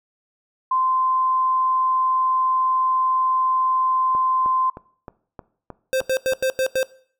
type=tone; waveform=sine; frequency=1037 Hz; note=C6; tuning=16 cents flat; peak=-17 dBFS; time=0.71-4.7 s; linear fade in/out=5 ms
type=click train; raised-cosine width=1 ms; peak=-20 dBFS; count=8; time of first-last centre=4.15-6.324 s; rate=3.22 Hz
type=tone bursts; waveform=square; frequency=523.3 Hz; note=C5; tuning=in tune; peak=-19 dBFS; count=6; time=5.93-6.83 s; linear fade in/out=0 ms; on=75 ms; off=90 ms
effects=noise-tail reverb RT60 0.5 s tail -19 dB re dry